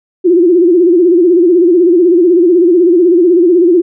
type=tone with vibrato; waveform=sine; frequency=349.2 Hz; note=F4; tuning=in tune; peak=-4 dBFS; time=0.24-3.82 s; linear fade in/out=20 ms; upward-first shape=sine; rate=16 Hz; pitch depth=110 cents each way; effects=none